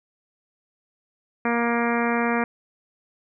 harmonic tone, 235.5 Hz, A#3, 18 cents sharp, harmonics 1 / 2 / 3 / 4 / 5 / 6 / 7 / 8 / 9 / 10, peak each -24 / -27 / -29 / -30 / -31 / -32 / -32 / -33 / -34 / -34 dBFS, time 1.45-2.44 s, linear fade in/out 2 ms, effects none

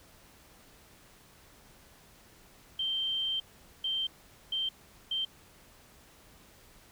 sine tone bursts at uneven times, 3136 Hz, G7, in tune, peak -29 dBFS, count 4, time 2.79-3.4 / 3.84-4.07 / 4.52-4.69 / 5.11-5.25 s, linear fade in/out 5 ms, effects pink hiss -58 dBFS RMS until 6.91 s

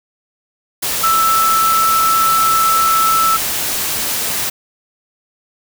sine tone in noise, 1318.5 Hz, E6, in tune, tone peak -11 dBFS, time 1.03-3.37 s, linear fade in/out 10 ms, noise white, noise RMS -19 dBFS, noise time 0.82-4.5 s, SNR +5 dB, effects none

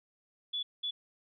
sine tone bursts at uneven times, 3432 Hz, A7, 44 cents flat, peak -32 dBFS, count 2, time 0.53-0.63 / 0.83-0.91 s, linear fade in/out 10 ms, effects none

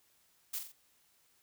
blue noise with echo, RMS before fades -37 dBFS, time 0.53-0.59 s, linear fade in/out 10 ms, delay 44 ms, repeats 3, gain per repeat -6 dB, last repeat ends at 0.722 s, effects white hiss -70 dBFS RMS until 1.42 s

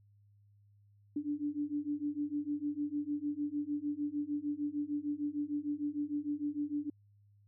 sine beating tone pair, 289.1 / 295.7 Hz, D4 / D4, -27 / +12 cents, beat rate 6.6 Hz, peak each -37 / -36 dBFS, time 1.16-6.9 s, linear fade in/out 5 ms, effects added 102 Hz sine -62 dBFS peak until 7.47 s

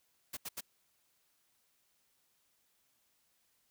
white noise bursts, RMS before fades -41 dBFS, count 3, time 0.33-0.609 s, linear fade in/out 10 ms, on 41 ms, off 78 ms, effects white hiss -75 dBFS RMS until 3.7 s

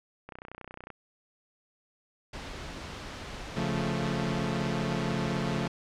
click train, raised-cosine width 0.5 ms, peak -27 dBFS, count 20, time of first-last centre 0.29-0.903 s, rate 31 Hz
pink noise, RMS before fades -40 dBFS, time 2.33-5.68 s, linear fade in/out 5 ms
sawtooth chord, Db augmented, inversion none, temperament equal, 138.59 / 174.61 / 220 Hz, Db3 / F3 / A3, 0 / 0 / 0 cents, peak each -29 dBFS, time 3.56-5.68 s, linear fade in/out 10 ms
effects low-pass 5000 Hz 12 dB/octave

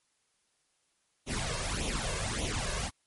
pink noise with flanger, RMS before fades -33 dBFS, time 1.26-2.91 s, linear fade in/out 50 ms, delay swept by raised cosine 0.3 to 1.9 ms, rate 1.7 Hz, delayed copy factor +0.75, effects white hiss -74 dBFS RMS until 3.06 s + MP3 48 kbps

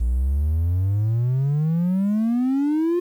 triangle exponential sweep, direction up, 57 to 357.5 Hz, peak -15 dBFS, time 0-3 s, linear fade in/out 10 ms, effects tanh soft clip ceiling -12 dBFS + 9-bit

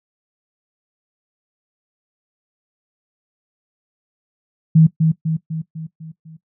sine tone with echo, 160 Hz, D#3, 49 cents sharp, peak -6 dBFS, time 4.75-4.87 s, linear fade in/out 10 ms, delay 250 ms, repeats 6, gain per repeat -5 dB, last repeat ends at 6.37 s, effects noise-tail reverb RT60 0.1 s tail -17 dB re dry

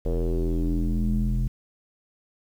square tone with low-pass filter sweep, 41.96 Hz, E1, 31 cents sharp, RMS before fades -24 dBFS, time 0.05-1.48 s, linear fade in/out 10 ms, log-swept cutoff 500 to 160 Hz, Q 4.5, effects 9-bit

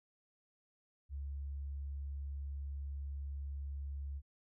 sine tone, 70 Hz, C#2, 18 cents sharp, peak -39 dBFS, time 1.09-4.22 s, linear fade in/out 50 ms, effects none

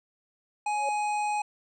harmonic tone, 837 Hz, G#5, 13 cents sharp, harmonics 1 / 3 / 5 / 7 / 9 / 10, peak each -26 / -36 / -50 / -53 / -46 / -46 dBFS, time 0.66-1.42 s, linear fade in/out 5 ms
sine tone with exponential growth, 557 Hz, C#5, 8 cents sharp, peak -28 dBFS, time 0.68-0.89 s, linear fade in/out 2 ms, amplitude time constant 44 ms
effects none

